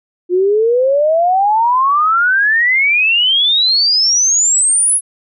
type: exponential sweep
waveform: sine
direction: up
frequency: 349.6 to 10720 Hz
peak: -9 dBFS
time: 0.29-5.01 s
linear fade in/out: 50 ms
effects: none